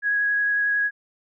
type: tone with vibrato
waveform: sine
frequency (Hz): 1661.2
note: G#6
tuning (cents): 0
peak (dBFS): -19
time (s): 0.02-0.91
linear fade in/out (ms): 50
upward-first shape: triangle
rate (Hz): 11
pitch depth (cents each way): 11
effects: none